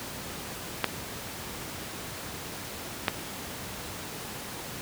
clicks, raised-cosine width 0.3 ms, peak -6 dBFS, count 2, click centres 0.843 / 3.082 s, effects pink hiss -38 dBFS RMS until 4.81 s + high-pass 80 Hz 12 dB/octave

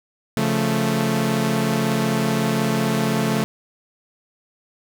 sawtooth chord, Db augmented, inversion none, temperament equal, 138.59 / 174.61 / 220 Hz, Db3 / F3 / A3, 0 / 0 / 0 cents, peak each -20 / -21 / -17 dBFS, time 0.37-3.44 s, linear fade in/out 0 ms, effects none

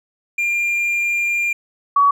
triangle / sine tone pair in turn, 2396 / 1130.8 Hz, D7 / C#6, +34 / +34 cents, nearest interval octave + minor second, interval 1300 cents, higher first, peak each -15 / -10 dBFS, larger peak second, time 0.38-1.53 / 1.96-2.11 s, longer first, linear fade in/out 5 ms, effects none

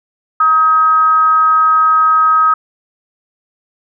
sine tone with frequency modulation, 1268 Hz, D#6, 32 cents sharp, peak -7 dBFS, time 0.4-2.54 s, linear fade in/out 5 ms, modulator 324 Hz, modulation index 0.27, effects none

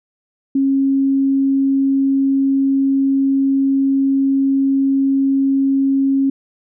sine tone, 272 Hz, C#4, 33 cents flat, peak -12 dBFS, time 0.55-6.3 s, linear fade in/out 5 ms, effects none

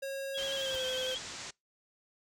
square tone with pitch glide, 545 to 515.3 Hz, C#5 to C5, -29 to -27 cents, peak -36 dBFS, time 0.02-1.15 s, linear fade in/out 10 ms, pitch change -98 cents, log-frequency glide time 0.56-0.84 s
sine tone with vibrato, 3229 Hz, G#7, 49 cents flat, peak -35 dBFS, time 0.34-1.19 s, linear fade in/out 20 ms, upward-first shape square, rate 11 Hz, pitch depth 48 cents each way
white low-pass noise, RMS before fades -44 dBFS, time 0.37-1.51 s, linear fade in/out 10 ms, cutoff 7600 Hz, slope 48 dB/octave
pink noise with exponential growth, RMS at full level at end -40 dBFS, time 0.68-0.76 s, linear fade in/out 2 ms, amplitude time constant 17 ms
effects noise-tail reverb RT60 0.2 s tail -25 dB re dry

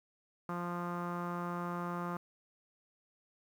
sawtooth tone with low-pass filter, 174.61 Hz, F3, in tune, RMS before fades -38 dBFS, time 0.49-2.17 s, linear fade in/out 2 ms, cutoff 1200 Hz, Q 4.4, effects 10-bit

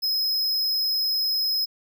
square tone, 5110 Hz, D#8, 45 cents sharp, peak -22 dBFS, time 0.02-1.66 s, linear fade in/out 20 ms, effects none

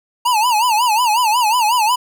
square tone with vibrato, 918 Hz, A#5, 27 cents flat, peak -13 dBFS, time 0.25-1.96 s, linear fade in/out 10 ms, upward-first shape sine, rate 5.5 Hz, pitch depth 160 cents each way, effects none

